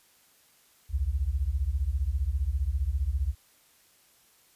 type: beating tone pair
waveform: sine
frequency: 60.8 / 75.8 Hz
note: B1 / D#2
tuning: -26 / -45 cents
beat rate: 15 Hz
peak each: -28 dBFS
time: 0.89-3.35 s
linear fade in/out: 50 ms
effects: white hiss -62 dBFS RMS until 4.55 s + resampled to 32000 Hz